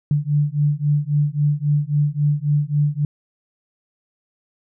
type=beating tone pair; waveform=sine; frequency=145.1 / 148.8 Hz; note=D3 / D3; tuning=-21 / +23 cents; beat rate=3.7 Hz; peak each=-19 / -19 dBFS; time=0.11-3.05 s; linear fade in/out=2 ms; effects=none